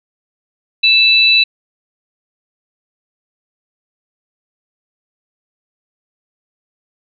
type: tone pair together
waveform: sine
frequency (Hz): 2637 / 3957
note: E7 / B7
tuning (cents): 0 / +3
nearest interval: perfect fifth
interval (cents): 703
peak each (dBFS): -10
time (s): 0.83-1.44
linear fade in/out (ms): 10
effects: none